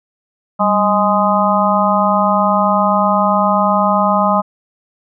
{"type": "harmonic tone with a mistuned harmonic", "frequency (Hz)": 207.7, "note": "G#3", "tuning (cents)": 0, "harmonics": [1, 3, 4, 5, 6], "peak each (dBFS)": [-17, -17, -17, -17, -17], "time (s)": [0.59, 4.42], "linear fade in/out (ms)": 20, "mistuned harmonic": 1, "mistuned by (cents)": -100, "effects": []}